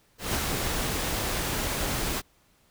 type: noise with ADSR envelope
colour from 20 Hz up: pink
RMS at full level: -26 dBFS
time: 0.18-2.22 s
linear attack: 170 ms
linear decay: 24 ms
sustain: -3 dB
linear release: 35 ms
effects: pink hiss -64 dBFS RMS until 2.7 s